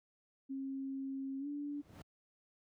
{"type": "tone with pitch glide", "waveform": "sine", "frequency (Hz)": [270, 289.4], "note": ["C#4", "D4"], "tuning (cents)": [-45, -25], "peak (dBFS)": -38, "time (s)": [0.49, 1.82], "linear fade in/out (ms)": 20, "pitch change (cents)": 120, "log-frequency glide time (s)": [1.39, 1.47]}
{"type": "noise with exponential growth", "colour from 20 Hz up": "brown", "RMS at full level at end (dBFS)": -43, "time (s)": [1.6, 2.02], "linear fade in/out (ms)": 5, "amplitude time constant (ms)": 90}
{"effects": ["high-pass 100 Hz 12 dB/octave"]}